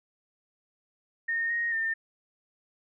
sine tone with pitch steps, 1838 / 1869 / 1806 Hz, A#6 / A#6 / A6, -25 / +4 / +45 cents, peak -26 dBFS, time 1.28-1.94 s, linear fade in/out 10 ms, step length 220 ms, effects none

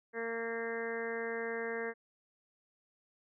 harmonic tone, 229.6 Hz, A#3, 26 cents flat, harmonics 1 / 2 / 3 / 4 / 5 / 6 / 7 / 8 / 9, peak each -46 / -37 / -47 / -50 / -50 / -53 / -43 / -44 / -48 dBFS, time 0.13-1.94 s, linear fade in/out 50 ms, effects none

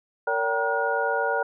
sine tone cluster, 460.4 / 569 / 774 / 947 / 1439 Hz, A#4 / C#5 / G5 / A#5 / F#6, -22 / +45 / -22 / +27 / -49 cents, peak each -28 / -28 / -29 / -30 / -27 dBFS, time 0.27-1.43 s, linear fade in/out 5 ms, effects none

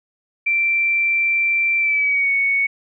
sine tone with pitch glide, 2349 to 2222 Hz, D7 to C#7, 0 to +4 cents, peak -15 dBFS, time 0.46-2.67 s, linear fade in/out 10 ms, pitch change -96 cents, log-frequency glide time 1.78-2.31 s, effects none

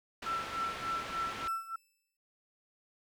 white low-pass noise, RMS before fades -43 dBFS, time 0.22-1.48 s, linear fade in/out 5 ms, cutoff 2500 Hz, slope 12 dB/octave
sine tone with tremolo, 1340 Hz, E6, 28 cents sharp, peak -31 dBFS, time 0.26-1.76 s, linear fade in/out 5 ms, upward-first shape sine, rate 3.4 Hz, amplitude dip 85%
10% pulse tone with exponential decay, 2637 Hz, E7, in tune, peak -39 dBFS, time 1.48-2.17 s, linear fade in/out 2 ms, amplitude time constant 150 ms
effects none

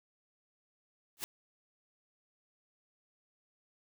white noise with exponential growth, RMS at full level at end -33 dBFS, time 1.17-1.24 s, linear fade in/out 0 ms, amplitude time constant 15 ms, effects none

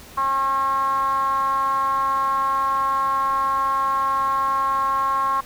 10% pulse tone with band-pass filter, 270.5 Hz, C#4, 42 cents flat, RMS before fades -21 dBFS, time 0.17-5.41 s, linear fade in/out 10 ms, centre 1100 Hz, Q 8.2, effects pink hiss -43 dBFS RMS until 5.45 s

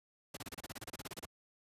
pink noise bursts, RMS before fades -44 dBFS, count 16, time 0.34-1.254 s, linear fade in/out 5 ms, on 29 ms, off 30 ms, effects high-pass 80 Hz 12 dB/octave + resampled to 32000 Hz

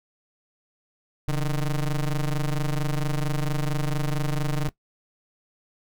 square ring-modulated tone, 76.6 Hz, D#2, 27 cents flat, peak -20 dBFS, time 1.28-4.69 s, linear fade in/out 0 ms, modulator 64.4 Hz, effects noise-tail reverb RT60 0.1 s tail -18 dB re dry

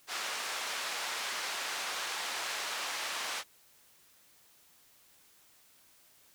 pink band-pass noise, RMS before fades -37 dBFS, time 0.07-3.44 s, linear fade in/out 50 ms, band 940 to 7000 Hz, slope 12 dB/octave, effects white hiss -63 dBFS RMS until 6.34 s

